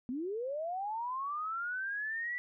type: linear sweep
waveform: sine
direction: up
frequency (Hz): 234.4 to 1975.5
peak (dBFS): -34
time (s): 0.09-2.38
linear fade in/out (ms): 0
effects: none

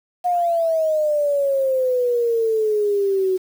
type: exponential sweep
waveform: sine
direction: down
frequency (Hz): 720 to 370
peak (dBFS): -16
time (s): 0.24-3.38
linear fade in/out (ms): 20
effects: 7-bit

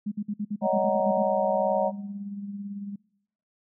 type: tone bursts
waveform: sine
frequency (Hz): 207.6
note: G#3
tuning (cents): 0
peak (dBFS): -26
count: 11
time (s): 0.06-1.228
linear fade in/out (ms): 10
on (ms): 58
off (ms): 53
type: chord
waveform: sine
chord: D# minor seventh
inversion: third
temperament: just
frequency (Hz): 560 / 622.3 / 746.7 / 933.4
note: C#5 / D#5 / F#5 / A#5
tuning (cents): +18 / 0 / +16 / +2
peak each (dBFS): -26 / -26 / -28 / -30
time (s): 0.61-1.92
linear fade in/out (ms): 50
type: tone with tremolo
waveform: sine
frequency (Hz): 201.1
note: G3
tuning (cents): +44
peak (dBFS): -31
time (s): 0.76-2.96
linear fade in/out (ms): 5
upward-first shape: sine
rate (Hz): 18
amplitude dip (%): 45
effects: noise-tail reverb RT60 0.9 s tail -26 dB re dry

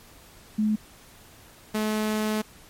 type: tone pair in turn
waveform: sine / sawtooth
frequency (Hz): 214 / 214.9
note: A3 / A3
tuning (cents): -48 / -41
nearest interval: unison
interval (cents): 7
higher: second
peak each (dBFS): -20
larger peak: neither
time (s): 0.58-0.76 / 1.74-2.42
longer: second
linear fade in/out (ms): 10
effects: pink hiss -51 dBFS RMS until 2.69 s + MP3 64 kbps

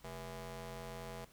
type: ring-modulated tone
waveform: 15% pulse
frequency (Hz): 174.61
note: F3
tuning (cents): 0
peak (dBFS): -35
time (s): 0.04-1.25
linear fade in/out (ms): 5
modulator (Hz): 307
effects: pink hiss -64 dBFS RMS until 1.32 s

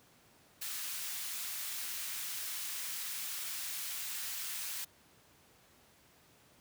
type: high-pass noise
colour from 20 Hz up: white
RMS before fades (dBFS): -40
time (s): 0.61-4.85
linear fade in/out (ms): 10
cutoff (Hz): 1400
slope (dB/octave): 12
effects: pink hiss -64 dBFS RMS until 6.6 s + high-pass 80 Hz 12 dB/octave

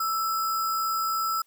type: tone with sample-and-hold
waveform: sine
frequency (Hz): 1318.5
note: E6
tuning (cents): 0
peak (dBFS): -24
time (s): 0-1.42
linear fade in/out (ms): 5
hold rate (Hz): 6300
effects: white hiss -67 dBFS RMS until 1.46 s + high-pass 300 Hz 12 dB/octave

